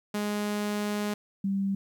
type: tone pair in turn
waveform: sawtooth / sine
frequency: 207.7 / 196.04 Hz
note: G#3 / G3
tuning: 0 / 0 cents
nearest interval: minor second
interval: 100 cents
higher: first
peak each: -24 / -25 dBFS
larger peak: first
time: 0.14-1.14 / 1.44-1.75 s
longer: first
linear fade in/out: 5 ms
effects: 11-bit